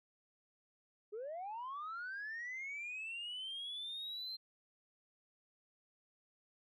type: linear sweep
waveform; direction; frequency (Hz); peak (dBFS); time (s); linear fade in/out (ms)
sine; up; 398.6 to 4161; -40; 1.12-4.37; 20
effects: tanh soft clip ceiling -39 dBFS